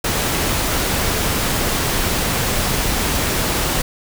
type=noise; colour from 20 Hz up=pink; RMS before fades=-19 dBFS; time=0.04-3.82 s; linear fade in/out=5 ms; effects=none